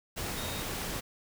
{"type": "tone in noise", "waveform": "sine", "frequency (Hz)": 3729, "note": "A#7", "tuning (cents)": 0, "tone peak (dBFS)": -43, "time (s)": [0.36, 0.63], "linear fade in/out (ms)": 20, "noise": "pink", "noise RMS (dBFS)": -36, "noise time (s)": [0.16, 1.01], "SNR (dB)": -10, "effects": []}